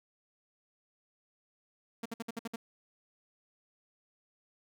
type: tone bursts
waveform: sawtooth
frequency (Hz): 229.2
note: A#3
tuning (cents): -29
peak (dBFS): -32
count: 7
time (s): 2.03-2.56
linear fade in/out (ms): 5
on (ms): 26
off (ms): 58
effects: none